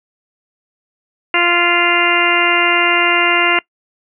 harmonic tone, 347.6 Hz, F4, 8 cents flat, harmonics 1 / 2 / 3 / 4 / 5 / 6 / 7 / 8, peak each -20 / -21 / -20 / -19 / -22 / -16 / -22 / -16 dBFS, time 1.34-3.59 s, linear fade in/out 2 ms, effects noise-tail reverb RT60 0.1 s tail -23 dB re dry

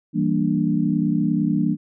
sine chord, E half-diminished seventh, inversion none, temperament equal, 164.81 / 196 / 233.1 / 293.7 Hz, E3 / G3 / Bb3 / D4, 0 / 0 / 0 / 0 cents, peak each -23 dBFS, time 0.13-1.77 s, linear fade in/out 50 ms, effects none

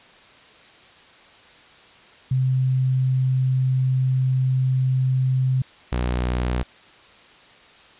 sine / sawtooth tone pair in turn, 130 / 61.35 Hz, C3 / B1, -11 / -11 cents, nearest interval octave + minor second, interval 1300 cents, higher first, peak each -17 dBFS, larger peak neither, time 2.31-5.62 / 5.92-6.63 s, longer first, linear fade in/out 5 ms, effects white hiss -49 dBFS RMS until 7.99 s + resampled to 8000 Hz

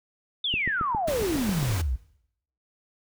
sine exponential sweep, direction down, 3625 to 55.9 Hz, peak -24 dBFS, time 0.44-1.96 s, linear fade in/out 5 ms
click train, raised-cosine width 3 ms, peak -19 dBFS, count 9, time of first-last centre 0.54-1.628 s, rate 7.35 Hz
pink noise, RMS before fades -33 dBFS, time 1.07-1.82 s, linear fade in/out 10 ms
effects noise-tail reverb RT60 0.7 s tail -18 dB re dry

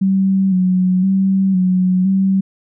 sine tone with vibrato, 188.1 Hz, F#3, 29 cents sharp, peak -11 dBFS, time 0.01-2.41 s, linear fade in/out 10 ms, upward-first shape square, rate 0.98 Hz, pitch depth 39 cents each way, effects none

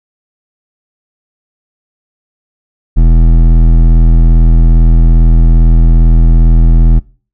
sine tone with hard clipping, 41.2 Hz, E1, in tune, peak -4 dBFS, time 2.96-7 s, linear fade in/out 20 ms, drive 12 dB, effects noise-tail reverb RT60 0.4 s tail -24 dB re dry

